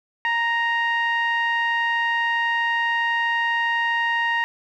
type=tone with low-pass filter; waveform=sawtooth; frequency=932.3 Hz; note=A#5; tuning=in tune; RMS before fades=-22 dBFS; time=0.25-4.44 s; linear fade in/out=0 ms; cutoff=2200 Hz; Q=9.3; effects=none